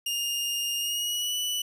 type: tone with pitch glide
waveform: sawtooth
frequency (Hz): 2827 to 2966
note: F7 to F#7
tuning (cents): +20 to +4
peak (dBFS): -24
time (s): 0.06-1.62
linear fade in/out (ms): 5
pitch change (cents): +84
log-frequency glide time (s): 0.77-1.36
effects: none